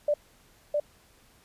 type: tone with echo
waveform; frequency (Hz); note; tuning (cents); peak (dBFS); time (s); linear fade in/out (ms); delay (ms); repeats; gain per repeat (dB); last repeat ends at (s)
sine; 590; D5; +8; -21; 0.08-0.14; 5; 660; 1; -2; 0.8
effects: pink hiss -60 dBFS RMS until 1.44 s + resampled to 32000 Hz